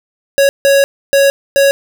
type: tone bursts at uneven times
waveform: square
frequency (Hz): 554.4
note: C#5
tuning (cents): 0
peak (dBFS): -7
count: 4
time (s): 0.38-0.49 / 0.65-0.84 / 1.13-1.3 / 1.56-1.71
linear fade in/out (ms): 0
effects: 8-bit